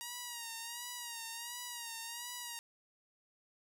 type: tone with vibrato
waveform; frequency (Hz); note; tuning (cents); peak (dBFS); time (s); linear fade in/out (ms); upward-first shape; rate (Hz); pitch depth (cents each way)
5% pulse; 945; A#5; +23; -30; 0.01-2.59; 0; sine; 1.4; 60
effects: none